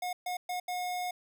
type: tone bursts at uneven times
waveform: square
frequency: 722 Hz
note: F#5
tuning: 43 cents flat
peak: -33 dBFS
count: 4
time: 0.02-0.13 / 0.26-0.37 / 0.49-0.6 / 0.68-1.11 s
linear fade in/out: 5 ms
effects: none